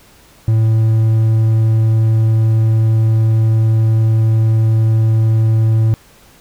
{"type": "tone", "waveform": "triangle", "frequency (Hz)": 111.1, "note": "A2", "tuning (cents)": 17, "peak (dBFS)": -7, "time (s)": [0.48, 5.94], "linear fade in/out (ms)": 0, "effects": ["pink hiss -46 dBFS RMS until 6.4 s"]}